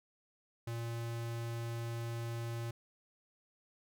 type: tone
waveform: square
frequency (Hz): 116.5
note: A#2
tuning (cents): -1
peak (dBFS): -38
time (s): 0.67-2.71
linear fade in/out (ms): 5
effects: none